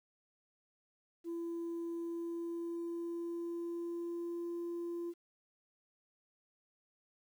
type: tone with pitch glide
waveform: sine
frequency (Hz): 337.4 to 342.9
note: E4 to F4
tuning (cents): +40 to -32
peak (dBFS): -35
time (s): 1.24-5.14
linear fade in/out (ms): 50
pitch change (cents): +28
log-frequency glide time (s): 1.95-4.54
effects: tanh soft clip ceiling -36 dBFS + 11-bit